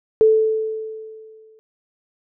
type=tone with exponential decay; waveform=sine; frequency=438.6 Hz; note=A4; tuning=6 cents flat; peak=-8 dBFS; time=0.21-1.59 s; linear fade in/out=0 ms; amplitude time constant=300 ms; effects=none